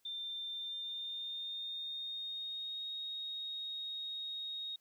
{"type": "tone with pitch glide", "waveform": "sine", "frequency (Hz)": [3583, 3744], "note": ["A7", "A#7"], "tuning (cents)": [31, 7], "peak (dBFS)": -39, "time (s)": [0.05, 4.76], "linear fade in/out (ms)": 5, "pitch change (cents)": 76, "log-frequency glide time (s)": [0.51, 2.89], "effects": ["white hiss -75 dBFS RMS until 4.8 s"]}